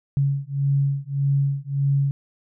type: beating tone pair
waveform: sine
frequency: 138.59 / 140.29 Hz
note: C#3 / C#3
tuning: 0 / +21 cents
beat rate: 1.7 Hz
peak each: -22 dBFS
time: 0.17-2.11 s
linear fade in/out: 0 ms
effects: none